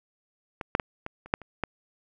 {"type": "clicks", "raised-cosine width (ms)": 0.5, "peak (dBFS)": [-18, -6, -11, -19, -30, -7, -29, -12], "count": 8, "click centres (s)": [0.612, 0.751, 0.798, 1.064, 1.26, 1.339, 1.417, 1.637], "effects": []}